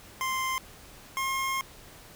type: tone pair in turn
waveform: 25% pulse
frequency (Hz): 1046.5 / 1070.3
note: C6 / C6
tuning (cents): 0 / +39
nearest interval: unison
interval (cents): 39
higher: second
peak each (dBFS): -24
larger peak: neither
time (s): 0.21-0.58 / 1.17-1.61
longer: second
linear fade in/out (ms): 0
effects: pink hiss -50 dBFS RMS until 2.15 s